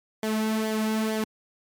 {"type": "tone with flanger", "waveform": "sawtooth", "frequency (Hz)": 218.2, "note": "A3", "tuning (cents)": -14, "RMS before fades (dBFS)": -26, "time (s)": [0.23, 1.24], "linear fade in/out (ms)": 2, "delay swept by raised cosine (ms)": [0.75, 2.95], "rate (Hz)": 2.2, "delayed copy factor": -0.6, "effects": ["MP3 96 kbps"]}